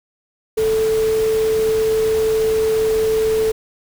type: tone in noise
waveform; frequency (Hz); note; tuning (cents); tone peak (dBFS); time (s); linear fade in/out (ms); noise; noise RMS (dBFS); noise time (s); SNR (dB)
sine; 440; A4; 0; -14; 0.57-3.52; 10; pink; -30; 0.57-3.52; +13
effects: none